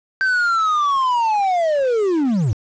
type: linear sweep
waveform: triangle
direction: down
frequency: 1565 to 92.8 Hz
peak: -13 dBFS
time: 0.21-2.53 s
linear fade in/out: 0 ms
effects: resampled to 16000 Hz + 7-bit